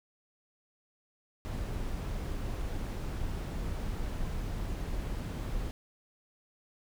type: noise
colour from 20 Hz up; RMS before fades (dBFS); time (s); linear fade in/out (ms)
brown; -35; 1.45-5.71; 0
effects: none